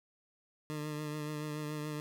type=tone with vibrato; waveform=20% pulse; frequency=151 Hz; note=D3; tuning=48 cents sharp; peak=-32 dBFS; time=0.7-2 s; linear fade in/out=0 ms; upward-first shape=triangle; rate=7 Hz; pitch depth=31 cents each way; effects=none